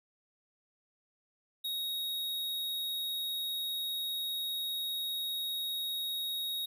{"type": "tone", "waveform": "square", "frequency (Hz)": 3765, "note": "A#7", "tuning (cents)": 16, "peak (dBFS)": -34, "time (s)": [1.64, 6.66], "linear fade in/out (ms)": 10, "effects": []}